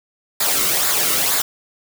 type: noise with flanger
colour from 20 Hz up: white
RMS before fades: -18 dBFS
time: 0.4-1.42 s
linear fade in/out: 5 ms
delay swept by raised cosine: 0.33 to 1.22 ms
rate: 2.1 Hz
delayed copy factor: -0.55
effects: none